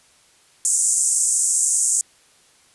white band-pass noise, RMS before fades -19 dBFS, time 0.65-2.01 s, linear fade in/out 0 ms, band 6900 to 9000 Hz, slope 48 dB/octave, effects white hiss -55 dBFS RMS until 2.74 s + resampled to 24000 Hz

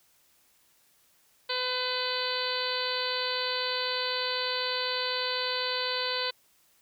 harmonic tone, 504 Hz, B4, 35 cents sharp, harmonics 1 / 2 / 3 / 4 / 5 / 6 / 7 / 8 / 9, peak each -35 / -36 / -37 / -40 / -40 / -38 / -39 / -34 / -36 dBFS, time 1.49-6.31 s, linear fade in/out 10 ms, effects white hiss -65 dBFS RMS until 6.81 s

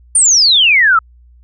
sine exponential sweep, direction down, 9400 to 1267 Hz, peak -6 dBFS, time 0.15-0.99 s, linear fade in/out 5 ms, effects added 60 Hz sine -41 dBFS peak until 1.43 s

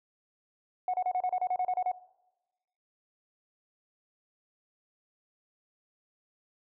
sine tone bursts, 733 Hz, F#5, 16 cents flat, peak -25 dBFS, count 12, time 0.88-1.916 s, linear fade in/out 2 ms, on 57 ms, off 32 ms, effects noise-tail reverb RT60 1.0 s tail -19 dB re dry + tanh soft clip ceiling -23 dBFS

